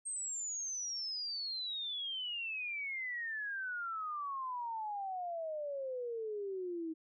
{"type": "exponential sweep", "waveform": "sine", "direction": "down", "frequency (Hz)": [8500, 315.6], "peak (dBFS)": -37, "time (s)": [0.05, 6.94], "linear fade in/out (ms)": 20, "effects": []}